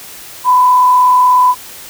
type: tone with frequency modulation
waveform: sine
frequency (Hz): 1000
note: B5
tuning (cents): +21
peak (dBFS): -5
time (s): 0.44-1.55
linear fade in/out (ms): 50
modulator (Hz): 36.4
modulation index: 0.36
effects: white hiss -32 dBFS RMS until 1.89 s